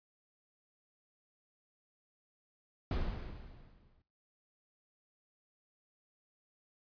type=noise with exponential decay; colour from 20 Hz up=brown; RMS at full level=-31 dBFS; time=2.91-4.02 s; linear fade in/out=2 ms; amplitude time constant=240 ms; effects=noise-tail reverb RT60 0.4 s tail -19 dB re dry + resampled to 11025 Hz